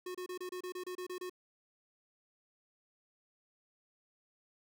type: tone bursts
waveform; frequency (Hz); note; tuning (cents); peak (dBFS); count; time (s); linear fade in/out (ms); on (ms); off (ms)
square; 363.8; F#4; -29; -40; 11; 0.06-1.297; 5; 87; 28
effects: none